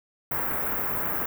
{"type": "band-stop noise", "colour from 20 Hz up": "white", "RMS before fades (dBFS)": -28, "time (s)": [0.31, 1.26], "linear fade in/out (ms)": 5, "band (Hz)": [1700, 16000], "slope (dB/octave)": 24, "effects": []}